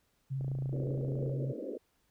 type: tone with vibrato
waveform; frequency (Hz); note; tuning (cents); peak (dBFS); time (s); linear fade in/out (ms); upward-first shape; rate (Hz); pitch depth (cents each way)
sine; 134.4; C3; +47; -32; 0.3-1.53; 20; triangle; 18; 38
type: click train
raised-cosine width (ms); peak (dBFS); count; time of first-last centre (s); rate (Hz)
2; -32; 26; 0.41-1.297; 28.2
type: band-pass noise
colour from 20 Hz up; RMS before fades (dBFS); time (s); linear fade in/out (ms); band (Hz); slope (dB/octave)
white; -40; 0.72-1.78; 10; 220 to 580; 96
effects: pink hiss -74 dBFS RMS until 2.1 s